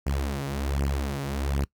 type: beating tone pair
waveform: sawtooth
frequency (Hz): 68.8 / 70.1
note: C#2 / C#2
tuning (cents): -12 / +20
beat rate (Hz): 1.3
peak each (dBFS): -25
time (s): 0.06-1.65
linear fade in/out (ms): 10
effects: noise-tail reverb RT60 0.1 s tail -22 dB re dry